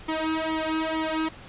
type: tone with flanger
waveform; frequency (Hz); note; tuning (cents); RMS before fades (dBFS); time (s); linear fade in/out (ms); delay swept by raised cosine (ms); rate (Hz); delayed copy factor
sawtooth; 317.7; D#4; +36; -27; 0.08-1.29; 10; 0.92 to 2.42; 2.2; +0.9
effects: pink hiss -45 dBFS RMS until 1.48 s + resampled to 8000 Hz